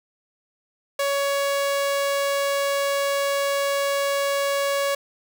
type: tone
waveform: sawtooth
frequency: 560 Hz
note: C#5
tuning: 18 cents sharp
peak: -17 dBFS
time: 0.99-4.95 s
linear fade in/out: 5 ms
effects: none